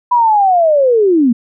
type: linear sweep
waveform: sine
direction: down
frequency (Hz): 993 to 222.4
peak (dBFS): -7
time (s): 0.11-1.33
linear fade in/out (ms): 10
effects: none

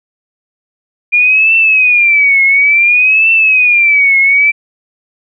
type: tone with vibrato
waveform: sine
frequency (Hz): 2408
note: D7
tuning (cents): +43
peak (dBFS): -5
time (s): 1.12-4.52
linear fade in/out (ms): 20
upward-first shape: triangle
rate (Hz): 0.57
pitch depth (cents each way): 190
effects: none

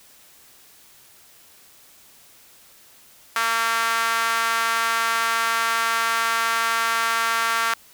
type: tone with high-pass filter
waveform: sawtooth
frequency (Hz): 228.2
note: A#3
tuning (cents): -37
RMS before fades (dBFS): -22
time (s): 3.36-7.74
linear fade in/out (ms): 2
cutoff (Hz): 1300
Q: 2.6
effects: white hiss -51 dBFS RMS until 7.93 s

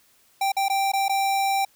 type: tone with dropouts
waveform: square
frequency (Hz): 784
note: G5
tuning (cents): 0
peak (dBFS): -21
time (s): 0.41-1.65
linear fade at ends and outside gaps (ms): 5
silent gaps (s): 0.52-0.566 / 0.684-0.698 / 0.919-0.934 / 1.083-1.094
effects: white hiss -60 dBFS RMS until 1.75 s

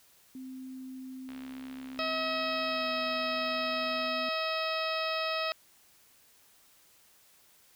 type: tone with pitch glide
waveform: sine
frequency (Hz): 260 to 251.7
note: C4 to B3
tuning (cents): -11 to +33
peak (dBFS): -40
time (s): 0.35-4.29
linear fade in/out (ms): 2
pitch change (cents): -56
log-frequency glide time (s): 2.67-2.89
type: click train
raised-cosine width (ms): 0.3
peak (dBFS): -33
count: 192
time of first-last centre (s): 1.29-4.074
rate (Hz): 68.6
type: harmonic tone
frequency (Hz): 640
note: D#5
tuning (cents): +49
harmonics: 1 / 2 / 3 / 4 / 5 / 6 / 7 / 8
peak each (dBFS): -34 / -35 / -41 / -37 / -43 / -40 / -45 / -40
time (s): 1.99-5.52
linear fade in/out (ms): 0
effects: white hiss -62 dBFS RMS until 7.75 s

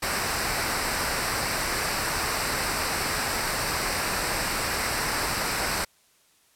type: noise with comb filter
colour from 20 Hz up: pink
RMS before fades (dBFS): -27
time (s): 0.02-5.85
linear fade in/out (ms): 10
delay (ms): 0.3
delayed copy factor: -0.6
effects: white hiss -62 dBFS RMS until 6.55 s + low-pass 12000 Hz 12 dB/octave

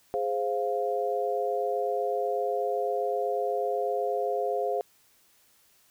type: chord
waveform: sine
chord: F minor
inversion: first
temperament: equal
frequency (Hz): 415.3 / 523.3 / 698.5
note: Ab4 / C5 / F5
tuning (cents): 0 / 0 / 0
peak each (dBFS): -30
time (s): 0.14-4.81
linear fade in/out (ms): 0
effects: white hiss -63 dBFS RMS until 5.9 s

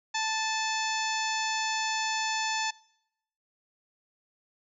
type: harmonic tone with a mistuned harmonic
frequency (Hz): 880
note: A5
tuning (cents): 0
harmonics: 1 / 2 / 3 / 4 / 5 / 6 / 7 / 8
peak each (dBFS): -31 / -34 / -36 / -37 / -38 / -39 / -39 / -40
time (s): 0.14-2.71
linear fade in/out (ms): 10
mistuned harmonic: 3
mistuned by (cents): -31
effects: noise-tail reverb RT60 0.8 s tail -24 dB re dry

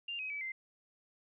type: tone with pitch steps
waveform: sine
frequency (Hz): 2794 / 2533 / 2296 / 2081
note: F7 / D#7 / D7 / C7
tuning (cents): 0 / +30 / -40 / -10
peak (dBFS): -37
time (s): 0.08-0.52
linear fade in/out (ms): 5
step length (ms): 110
effects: none

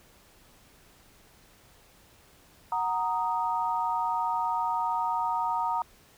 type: chord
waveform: sine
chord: D# minor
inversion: first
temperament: equal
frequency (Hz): 740 / 932.3 / 1244.5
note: F#5 / A#5 / D#6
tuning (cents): 0 / 0 / 0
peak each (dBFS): -33 / -27 / -33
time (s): 2.72-5.82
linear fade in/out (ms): 2
effects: pink hiss -58 dBFS RMS until 6.17 s

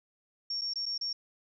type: tone with dropouts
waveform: sine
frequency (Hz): 5510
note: F8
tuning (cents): -24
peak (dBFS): -31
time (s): 0.5-1.13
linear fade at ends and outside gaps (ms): 5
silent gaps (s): 0.612-0.616 / 0.737-0.757 / 0.857-0.862 / 0.979-1.011
effects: none

